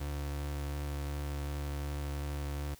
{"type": "tone with vibrato", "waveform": "35% pulse", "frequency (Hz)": 72.1, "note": "D2", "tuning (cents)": -31, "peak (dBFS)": -33, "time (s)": [0, 2.75], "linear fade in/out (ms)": 10, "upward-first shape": "triangle", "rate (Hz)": 2.7, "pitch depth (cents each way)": 15, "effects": ["white hiss -58 dBFS RMS until 2.79 s"]}